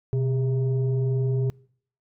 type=tone pair together; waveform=sine; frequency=127.13 / 403.6 Hz; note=C3 / G#4; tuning=-49 / -49 cents; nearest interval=octave + minor sixth; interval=2000 cents; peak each=-20 / -28 dBFS; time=0.13-1.5 s; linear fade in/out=0 ms; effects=noise-tail reverb RT60 0.6 s tail -26 dB re dry + tanh soft clip ceiling -17 dBFS